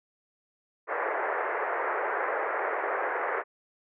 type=band-pass noise; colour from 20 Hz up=pink; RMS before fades=-30 dBFS; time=0.87-3.44 s; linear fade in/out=50 ms; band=400 to 2000 Hz; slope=48 dB/octave; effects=none